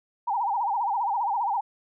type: tone with vibrato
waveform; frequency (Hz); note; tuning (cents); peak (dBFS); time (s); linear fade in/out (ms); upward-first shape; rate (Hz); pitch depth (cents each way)
sine; 874; A5; -12; -23; 0.27-1.61; 10; sine; 15; 190
effects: none